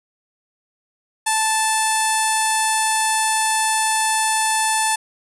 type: tone with low-pass filter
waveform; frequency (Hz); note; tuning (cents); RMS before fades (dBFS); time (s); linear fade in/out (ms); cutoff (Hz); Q
sawtooth; 878; A5; -4; -19; 1.26-4.96; 10; 9400; 5.5
effects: none

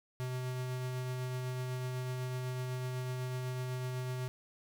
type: tone with tremolo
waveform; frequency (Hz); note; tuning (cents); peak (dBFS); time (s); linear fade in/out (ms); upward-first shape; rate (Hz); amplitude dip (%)
square; 127.2; C3; -48; -35; 0.2-4.28; 0; triangle; 8; 25
effects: none

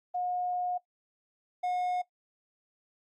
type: tone pair in turn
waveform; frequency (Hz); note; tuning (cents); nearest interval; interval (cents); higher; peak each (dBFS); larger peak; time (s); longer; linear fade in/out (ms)
sine / triangle; 720 / 722.7; F#5 / F#5; -47 / -41; unison; 6; second; -29 / -26; second; 0.14-0.78 / 1.63-2.02; first; 10
effects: noise-tail reverb RT60 0.1 s tail -18 dB re dry + Opus 32 kbps

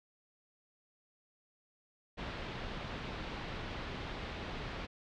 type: low-pass noise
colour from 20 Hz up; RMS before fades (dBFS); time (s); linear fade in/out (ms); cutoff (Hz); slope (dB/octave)
pink; -42; 2.17-4.87; 20; 3900; 24
effects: none

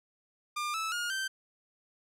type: tone with pitch steps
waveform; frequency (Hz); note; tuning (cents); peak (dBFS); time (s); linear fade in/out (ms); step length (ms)
sawtooth; 1200 / 1308.6 / 1427 / 1556.2; D6 / E6 / F6 / G6; +37 / -13 / +37 / -13; -28; 0.56-1.28; 10; 180
effects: low-pass 11000 Hz 12 dB/octave

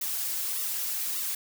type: noise with flanger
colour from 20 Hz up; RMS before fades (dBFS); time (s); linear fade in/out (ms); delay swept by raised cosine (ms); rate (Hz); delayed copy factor
blue; -31; 0.01-1.35; 5; 1.2 to 5.9; 1.7; -0.95
effects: none

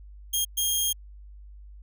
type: tone bursts at uneven times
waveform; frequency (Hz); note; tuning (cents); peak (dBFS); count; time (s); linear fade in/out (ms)
10% pulse; 3234; G#7; -47; -15; 2; 0.33-0.45 / 0.57-0.93; 10
effects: added 50 Hz sine -43 dBFS peak until 1.82 s

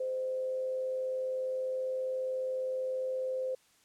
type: tone with frequency modulation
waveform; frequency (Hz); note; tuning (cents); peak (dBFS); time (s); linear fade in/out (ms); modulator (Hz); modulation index
sine; 517; C5; -21; -31; 0-3.55; 5; 99.2; 0.2
effects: white hiss -66 dBFS RMS until 3.84 s + low-pass 10000 Hz 12 dB/octave

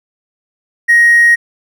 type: tone with hard clipping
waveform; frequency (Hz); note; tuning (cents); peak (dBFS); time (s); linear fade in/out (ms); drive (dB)
triangle; 1880; A#6; +14; -5; 0.88-1.36; 20; 4
effects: none

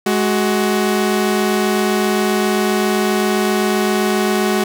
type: tone pair together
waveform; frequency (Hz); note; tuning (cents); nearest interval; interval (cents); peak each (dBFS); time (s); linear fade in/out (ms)
sawtooth; 210.3 / 373; G#3 / F#4; +22 / +14; minor seventh; 992; -13; 0.06-4.64; 5
effects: none

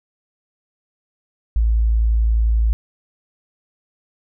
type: tone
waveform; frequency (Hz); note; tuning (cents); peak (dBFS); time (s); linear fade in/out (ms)
sine; 55.7; A1; +22; -13; 1.56-2.73; 0
effects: none

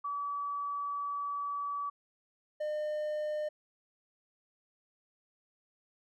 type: tone pair in turn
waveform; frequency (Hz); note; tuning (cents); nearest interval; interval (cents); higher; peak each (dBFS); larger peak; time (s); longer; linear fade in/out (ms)
sine / triangle; 1146 / 605.4; D6 / D#5; -43 / -48; major seventh; 1105; first; -33 / -30; second; 0.04-1.9 / 2.6-3.49; first; 10
effects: none

